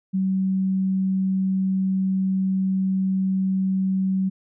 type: tone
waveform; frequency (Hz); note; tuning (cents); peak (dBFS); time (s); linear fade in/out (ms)
sine; 190; F#3; +46; -19; 0.13-4.3; 20
effects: none